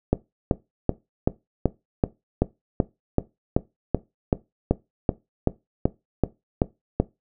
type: click train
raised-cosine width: 2 ms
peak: -4 dBFS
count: 19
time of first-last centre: 0.13-7 s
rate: 2.62 Hz
effects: noise-tail reverb RT60 0.2 s tail -18 dB re dry